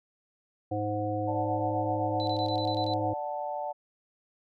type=harmonic tone; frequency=104.6 Hz; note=G#2; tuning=13 cents sharp; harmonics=1 / 3 / 5 / 7; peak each=-33 / -33 / -33 / -33 dBFS; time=0.71-3.14 s; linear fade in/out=10 ms
type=chord; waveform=sine; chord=D major; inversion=none; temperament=equal; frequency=587.3 / 740 / 880 Hz; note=D5 / F#5 / A5; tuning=0 / 0 / 0 cents; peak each=-35 dBFS; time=1.27-3.73 s; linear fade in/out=20 ms
type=tone bursts; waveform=sine; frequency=3996 Hz; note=B7; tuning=20 cents sharp; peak=-35 dBFS; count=8; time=2.2-2.937 s; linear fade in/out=0 ms; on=72 ms; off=23 ms
effects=MP3 96 kbps